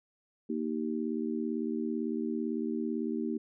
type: harmonic tone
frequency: 77.9 Hz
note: D#2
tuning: 3 cents sharp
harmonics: 3 / 4 / 5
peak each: -33 / -35 / -37 dBFS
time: 0.49-3.38 s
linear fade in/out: 10 ms
effects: none